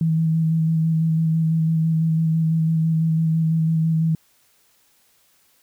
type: tone with vibrato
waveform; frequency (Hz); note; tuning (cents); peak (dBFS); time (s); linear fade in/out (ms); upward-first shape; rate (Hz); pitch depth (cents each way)
sine; 161.2; E3; -38; -16; 0.01-4.15; 2; square; 6; 15
effects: white hiss -60 dBFS RMS until 5.62 s